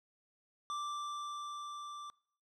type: tone with level ramp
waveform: square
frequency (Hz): 1174.7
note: D6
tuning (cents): 0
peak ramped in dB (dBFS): -37 to -45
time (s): 0.7-2.1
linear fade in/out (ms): 0
effects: noise-tail reverb RT60 0.6 s tail -23 dB re dry + low-pass 6000 Hz 12 dB/octave